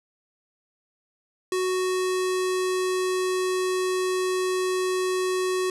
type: tone with low-pass filter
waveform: square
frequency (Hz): 370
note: F#4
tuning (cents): 0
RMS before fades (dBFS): -25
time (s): 1.52-5.7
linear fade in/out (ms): 2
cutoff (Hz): 9500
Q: 1.4
effects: none